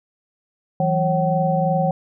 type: tone cluster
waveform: sine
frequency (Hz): 163.7 / 186.6 / 546 / 759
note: E3 / F#3 / C#5 / F#5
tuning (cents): -12 / +15 / -26 / +44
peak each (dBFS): -20 / -28 / -22 / -21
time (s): 0.8-1.91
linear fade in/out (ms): 2
effects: none